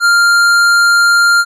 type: tone with hard clipping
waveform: sine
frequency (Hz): 1396.9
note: F6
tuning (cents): 0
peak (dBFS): -8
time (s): 0-1.45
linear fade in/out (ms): 50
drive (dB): 12
effects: none